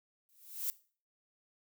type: noise with exponential growth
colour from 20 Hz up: violet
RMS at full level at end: -32 dBFS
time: 0.29-0.7 s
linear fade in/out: 0 ms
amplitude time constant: 89 ms
effects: noise-tail reverb RT60 0.4 s tail -19 dB re dry